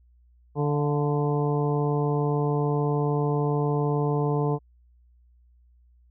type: harmonic tone with a mistuned harmonic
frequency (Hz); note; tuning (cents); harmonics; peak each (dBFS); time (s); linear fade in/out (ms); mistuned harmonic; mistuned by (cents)
146.83; D3; 0; 1 / 2 / 3 / 4 / 5 / 6 / 7; -24 / -31 / -27 / -40 / -34 / -35 / -37; 0.55-4.59; 50; 5; -42
effects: added 60 Hz sine -55 dBFS peak until 6.1 s